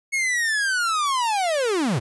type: linear sweep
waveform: 45% pulse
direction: down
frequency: 2200 to 98 Hz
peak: -20 dBFS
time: 0.12-2 s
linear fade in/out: 20 ms
effects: resampled to 24000 Hz